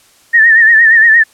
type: tone with vibrato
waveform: sine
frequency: 1812 Hz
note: A#6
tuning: 50 cents flat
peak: -3 dBFS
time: 0.33-1.24 s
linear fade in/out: 20 ms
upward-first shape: sine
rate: 8.6 Hz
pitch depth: 68 cents each way
effects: white hiss -47 dBFS RMS until 1.33 s + low-pass 11000 Hz 12 dB/octave